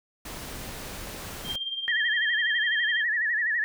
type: noise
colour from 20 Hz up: pink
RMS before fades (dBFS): -38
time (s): 0.25-1.56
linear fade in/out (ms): 5
type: tone with tremolo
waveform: sine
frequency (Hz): 3181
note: G7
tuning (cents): +25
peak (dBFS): -27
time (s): 1.44-3.04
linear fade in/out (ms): 50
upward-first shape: sine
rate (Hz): 18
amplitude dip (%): 60
type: tone with vibrato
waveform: sine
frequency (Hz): 1814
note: A#6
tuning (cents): -48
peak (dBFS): -23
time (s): 1.88-3.64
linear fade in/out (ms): 0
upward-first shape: sine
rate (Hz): 12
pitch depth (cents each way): 120
effects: none